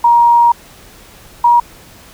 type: tone pair in turn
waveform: sine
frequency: 945 / 953.2 Hz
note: A#5 / A#5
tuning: +23 / +38 cents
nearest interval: unison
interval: 15 cents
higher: second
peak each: -5 dBFS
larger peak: neither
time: 0.04-0.52 / 1.44-1.6 s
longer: first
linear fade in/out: 5 ms
effects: pink hiss -40 dBFS RMS until 2.13 s